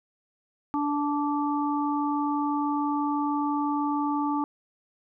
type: harmonic tone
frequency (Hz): 291.3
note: D4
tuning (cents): -14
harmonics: 1 / 3 / 4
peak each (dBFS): -26 / -29 / -32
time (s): 0.74-4.44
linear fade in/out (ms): 0
effects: none